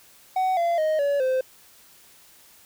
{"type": "tone with pitch steps", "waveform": "triangle", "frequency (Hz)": [750, 683.8, 623.4, 568.4, 518.2], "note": ["F#5", "F5", "D#5", "C#5", "C5"], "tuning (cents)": [23, -37, 3, 43, -17], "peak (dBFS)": -18, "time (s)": [0.36, 1.41], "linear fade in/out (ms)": 5, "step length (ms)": 210, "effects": ["white hiss -53 dBFS RMS until 2.65 s"]}